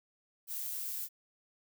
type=noise with amplitude modulation; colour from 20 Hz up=violet; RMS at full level=-37 dBFS; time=0.47-1.09 s; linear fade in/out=50 ms; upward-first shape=sine; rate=132 Hz; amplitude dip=35%; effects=none